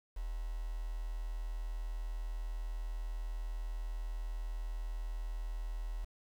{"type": "tone with quantisation", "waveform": "sine", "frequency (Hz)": 40, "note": "D#1", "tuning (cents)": 49, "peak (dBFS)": -36, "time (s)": [0.16, 6.05], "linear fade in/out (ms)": 10, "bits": 9, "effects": []}